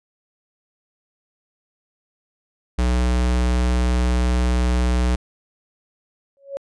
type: tone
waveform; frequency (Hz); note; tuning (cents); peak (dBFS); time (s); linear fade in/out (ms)
square; 61.4; B1; -9; -17; 2.78-5.16; 10
type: tone with exponential growth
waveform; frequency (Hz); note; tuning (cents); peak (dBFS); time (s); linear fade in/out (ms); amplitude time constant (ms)
sine; 554.4; C#5; 0; -21; 6.37-6.57; 0; 43
effects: resampled to 22050 Hz